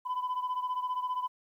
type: beating tone pair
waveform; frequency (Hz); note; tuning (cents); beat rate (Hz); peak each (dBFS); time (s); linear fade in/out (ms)
sine; 1000 / 1015; B5 / B5; +21 / +47; 15; -30 / -34; 0.05-1.28; 20
effects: tanh soft clip ceiling -27 dBFS + 11-bit